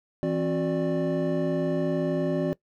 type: tone cluster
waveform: triangle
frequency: 165.7 / 265.3 / 363.1 / 589 Hz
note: E3 / C4 / F#4 / D5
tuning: +9 / +24 / -33 / +5 cents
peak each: -27 dBFS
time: 0.23-2.53 s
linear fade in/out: 0 ms
effects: noise-tail reverb RT60 0.1 s tail -20 dB re dry